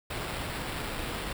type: noise with sample-and-hold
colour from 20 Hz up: pink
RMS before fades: -35 dBFS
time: 0.1-1.33 s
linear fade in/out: 5 ms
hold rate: 6300 Hz
effects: none